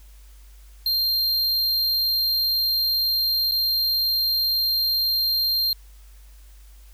square tone with dropouts, 4186 Hz, C8, in tune, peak -20 dBFS, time 0.86-5.73 s, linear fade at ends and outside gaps 2 ms, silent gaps 3.513-3.519 s, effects added 50 Hz sine -44 dBFS peak until 6.93 s + white hiss -57 dBFS RMS until 6.93 s

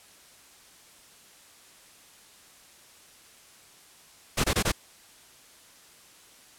pink noise bursts, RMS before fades -24 dBFS, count 4, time 4.37-4.72 s, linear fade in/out 10 ms, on 71 ms, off 22 ms, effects white hiss -54 dBFS RMS until 6.58 s + low-pass 11000 Hz 12 dB/octave

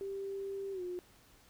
sine tone with pitch glide, 392.7 to 358 Hz, G4 to F4, +3 to +43 cents, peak -37 dBFS, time 0.01-0.99 s, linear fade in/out 0 ms, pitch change -160 cents, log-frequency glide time 0.72-0.82 s, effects pink hiss -63 dBFS RMS until 1.49 s

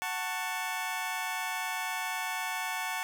20% pulse chord, F# minor, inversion none, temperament just, 740 / 888 / 1110 Hz, F#5 / A5 / C#6, 0 / +16 / +2 cents, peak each -32 / -31 / -34 dBFS, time 0.02-3.03 s, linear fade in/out 0 ms, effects none

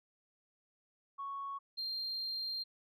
sine tone pair in turn, 1108.7 / 4186 Hz, C#6 / C8, 0 / 0 cents, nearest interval octave + major seventh, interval 2300 cents, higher second, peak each -38 / -35 dBFS, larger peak second, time 1.18-1.59 / 1.77-2.64 s, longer second, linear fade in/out 20 ms, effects tanh soft clip ceiling -33 dBFS

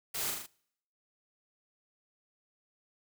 white noise with echo, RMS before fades -36 dBFS, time 0.14-0.31 s, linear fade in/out 10 ms, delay 39 ms, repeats 4, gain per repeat -3 dB, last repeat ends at 0.466 s, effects noise-tail reverb RT60 0.7 s tail -25 dB re dry

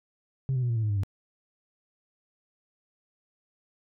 sine tone with pitch steps, 133.1 / 127.31 / 121.77 / 116.47 / 111.41 / 106.56 / 101.93 / 97.49 Hz, C3 / C3 / B2 / A#2 / A2 / G#2 / G#2 / G2, +30 / -47 / -24 / -1 / +22 / +45 / -32 / -9 cents, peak -22 dBFS, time 0.49-1.034 s, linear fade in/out 0 ms, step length 68 ms, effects tanh soft clip ceiling -22 dBFS

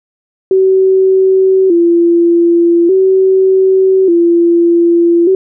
sine tone with vibrato, 360 Hz, F#4, 47 cents flat, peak -5 dBFS, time 0.51-5.35 s, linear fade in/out 2 ms, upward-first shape square, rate 0.42 Hz, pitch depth 93 cents each way, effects none

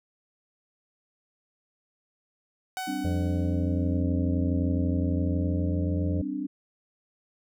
sawtooth tone with exponential decay, 750 Hz, F#5, 23 cents sharp, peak -26 dBFS, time 2.77-4.02 s, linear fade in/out 0 ms, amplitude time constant 270 ms
sine chord, G suspended fourth, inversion none, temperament equal, 196 / 261.6 / 293.7 Hz, G3 / C4 / D4, 0 / 0 / 0 cents, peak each -37 / -33 / -31 dBFS, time 2.87-6.47 s, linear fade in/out 10 ms
harmonic tone, 87.31 Hz, F2, in tune, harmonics 1 / 2 / 3 / 5 / 6 / 7, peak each -26 / -32 / -36 / -42 / -39 / -41 dBFS, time 3.04-6.22 s, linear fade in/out 10 ms
effects none

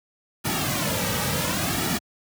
pink noise with flanger, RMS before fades -25 dBFS, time 0.44-1.99 s, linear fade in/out 20 ms, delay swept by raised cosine 1.9 to 2.9 ms, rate 0.69 Hz, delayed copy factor -0.7, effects high-pass 80 Hz 12 dB/octave

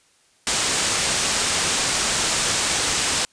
white low-pass noise, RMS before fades -22 dBFS, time 0.47-3.25 s, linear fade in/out 0 ms, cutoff 9100 Hz, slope 48 dB/octave, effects white hiss -59 dBFS RMS until 3.32 s + resampled to 22050 Hz

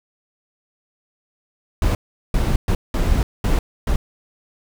brown noise bursts at uneven times, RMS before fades -17 dBFS, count 6, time 1.82-1.95 / 2.34-2.56 / 2.68-2.75 / 2.94-3.23 / 3.44-3.59 / 3.87-3.96 s, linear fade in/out 2 ms, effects none

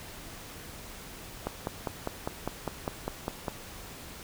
click train, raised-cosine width 1 ms, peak -16 dBFS, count 11, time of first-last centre 1.47-3.482 s, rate 4.97 Hz, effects pink hiss -45 dBFS RMS until 4.23 s

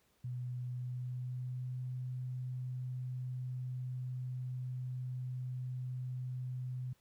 sine tone with pitch glide, 124.2 to 126.74 Hz, B2 to B2, +10 to +45 cents, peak -37 dBFS, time 0.24-6.93 s, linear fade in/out 5 ms, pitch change +35 cents, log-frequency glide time 0.65-1.79 s, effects pink hiss -73 dBFS RMS until 7 s + high-pass 60 Hz 12 dB/octave

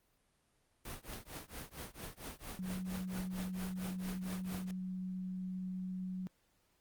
pink noise with tremolo, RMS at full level -43 dBFS, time 0.85-4.71 s, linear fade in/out 2 ms, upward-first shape triangle, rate 4.4 Hz, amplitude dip 100%
sine tone, 185 Hz, F#3, in tune, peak -38 dBFS, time 2.59-6.27 s, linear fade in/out 0 ms
effects pink hiss -75 dBFS RMS until 6.8 s + Opus 32 kbps

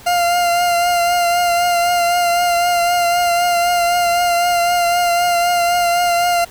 40% pulse tone with vibrato, 698.5 Hz, F5, in tune, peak -12 dBFS, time 0.06-6.45 s, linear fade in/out 10 ms, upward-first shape triangle, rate 3.9 Hz, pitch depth 29 cents each way, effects pink hiss -40 dBFS RMS until 6.5 s

